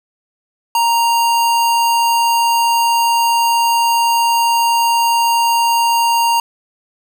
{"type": "tone", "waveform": "square", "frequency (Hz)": 932.3, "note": "A#5", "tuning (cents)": 0, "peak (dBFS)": -12, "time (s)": [0.75, 6.4], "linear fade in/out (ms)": 2, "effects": []}